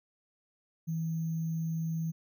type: tone with sample-and-hold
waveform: sine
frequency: 162.5 Hz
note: E3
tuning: 24 cents flat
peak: -30 dBFS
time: 0.87-2.12 s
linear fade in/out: 20 ms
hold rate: 6300 Hz
effects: none